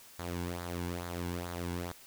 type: tone with flanger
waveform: sawtooth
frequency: 87.31 Hz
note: F2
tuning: in tune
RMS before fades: -38 dBFS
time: 0.19-1.92 s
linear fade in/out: 0 ms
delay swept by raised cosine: 0.35 to 1.65 ms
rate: 2.3 Hz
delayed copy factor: -0.6
effects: white hiss -55 dBFS RMS until 2.06 s